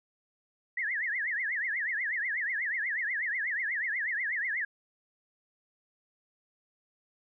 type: tone with vibrato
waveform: sine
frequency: 1877 Hz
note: A#6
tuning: 11 cents sharp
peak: -29 dBFS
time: 0.77-4.65 s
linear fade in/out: 5 ms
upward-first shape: triangle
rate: 8.2 Hz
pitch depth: 260 cents each way
effects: none